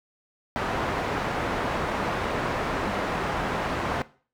white low-pass noise, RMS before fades -28 dBFS, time 0.56-4.02 s, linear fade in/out 0 ms, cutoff 1200 Hz, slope 12 dB/octave, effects noise-tail reverb RT60 0.4 s tail -18 dB re dry

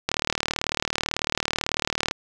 click train, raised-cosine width 0.2 ms, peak -5 dBFS, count 78, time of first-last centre 0.09-2.111 s, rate 38.1 Hz, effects none

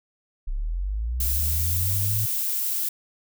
sine linear sweep, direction up, 30.72 to 110 Hz, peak -24 dBFS, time 0.47-2.26 s, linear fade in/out 10 ms
violet noise, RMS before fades -26 dBFS, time 1.2-2.89 s, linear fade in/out 5 ms
effects none

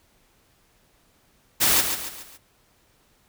white noise with echo, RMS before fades -19 dBFS, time 1.6-1.82 s, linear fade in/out 20 ms, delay 140 ms, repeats 4, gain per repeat -7 dB, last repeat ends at 2.38 s, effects pink hiss -62 dBFS RMS until 3.28 s

